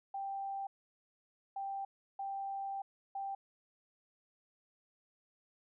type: tone bursts at uneven times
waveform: sine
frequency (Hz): 786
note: G5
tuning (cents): +4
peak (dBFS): -37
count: 4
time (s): 0.14-0.67 / 1.56-1.85 / 2.19-2.82 / 3.15-3.35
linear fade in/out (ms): 5
effects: none